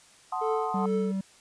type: chord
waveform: sine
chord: F# diminished seventh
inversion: none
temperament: equal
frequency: 740 / 880 / 1046.5 / 1244.5 Hz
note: F#5 / A5 / C6 / Eb6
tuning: 0 / 0 / 0 / 0 cents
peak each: -32 / -35 / -34 / -35 dBFS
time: 0.32-0.86 s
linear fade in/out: 5 ms
type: tone with tremolo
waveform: triangle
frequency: 440 Hz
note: A4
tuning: in tune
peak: -23 dBFS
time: 0.41-1.12 s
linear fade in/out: 10 ms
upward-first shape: triangle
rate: 2.3 Hz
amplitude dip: 90%
type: tone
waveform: triangle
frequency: 192.6 Hz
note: G3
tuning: 30 cents flat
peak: -25 dBFS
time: 0.74-1.21 s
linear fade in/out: 5 ms
effects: white hiss -56 dBFS RMS until 1.4 s + resampled to 22050 Hz